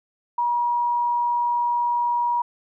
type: tone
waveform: sine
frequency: 958 Hz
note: A#5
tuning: 47 cents sharp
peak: -19 dBFS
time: 0.38-2.42 s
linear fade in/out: 5 ms
effects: none